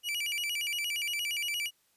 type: tone with vibrato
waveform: 40% pulse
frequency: 2600 Hz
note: E7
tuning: 24 cents flat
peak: -30 dBFS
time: 0.03-1.71 s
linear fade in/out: 50 ms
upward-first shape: square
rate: 8.6 Hz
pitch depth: 190 cents each way
effects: white hiss -70 dBFS RMS until 1.96 s + resampled to 32000 Hz